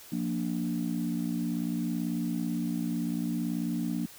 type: chord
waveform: sine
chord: Bb major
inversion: second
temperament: equal with one note detuned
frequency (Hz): 175.12 / 233.1 / 293.7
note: F3 / Bb3 / D4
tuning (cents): +5 / 0 / 0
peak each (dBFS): -32 / -31 / -33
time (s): 0.12-4.06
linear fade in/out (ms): 5
effects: tanh soft clip ceiling -21 dBFS + white hiss -50 dBFS RMS until 4.18 s